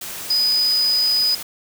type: tone in noise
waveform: sine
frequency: 4978 Hz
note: D#8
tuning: in tune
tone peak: -15 dBFS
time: 0.3-1.35 s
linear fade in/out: 5 ms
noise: white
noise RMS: -31 dBFS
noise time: 0.01-1.43 s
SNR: +13 dB
effects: none